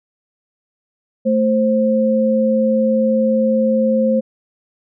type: tone pair together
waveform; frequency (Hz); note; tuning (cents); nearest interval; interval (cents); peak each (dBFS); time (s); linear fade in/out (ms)
sine; 221.3 / 526.3; A3 / C5; +10 / +10; octave + minor third; 1500; -15; 1.25-4.21; 20
effects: none